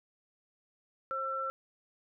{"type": "tone pair together", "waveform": "sine", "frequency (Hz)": [533, 1343.1], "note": ["C5", "E6"], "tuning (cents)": [32, 32], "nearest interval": "octave + major third", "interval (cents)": 1600, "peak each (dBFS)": [-39, -33], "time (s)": [1.11, 1.5], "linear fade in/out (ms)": 0, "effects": []}